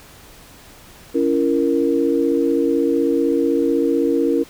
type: chord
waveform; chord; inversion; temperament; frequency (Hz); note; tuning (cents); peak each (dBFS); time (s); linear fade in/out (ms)
sine; A# diminished; first; just; 279.7 / 335.6 / 466.2; C#4 / E4 / A#4; +16 / +31 / 0; -19; 1.14-4.44; 20
effects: pink hiss -44 dBFS RMS until 4.49 s